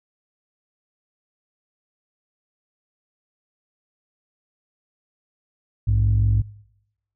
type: tone pair together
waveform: sine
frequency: 58.27 / 103.83 Hz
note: A#1 / G#2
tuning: 0 / 0 cents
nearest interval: minor seventh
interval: 1000 cents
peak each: -19 / -16 dBFS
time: 5.87-6.42 s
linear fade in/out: 10 ms
effects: noise-tail reverb RT60 0.9 s tail -24 dB re dry + tanh soft clip ceiling -11 dBFS